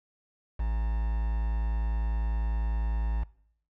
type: tone with quantisation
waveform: triangle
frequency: 55 Hz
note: A1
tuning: in tune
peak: -24 dBFS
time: 0.59-3.24 s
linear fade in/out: 10 ms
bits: 7
effects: noise-tail reverb RT60 0.7 s tail -22 dB re dry + low-pass 2000 Hz 12 dB/octave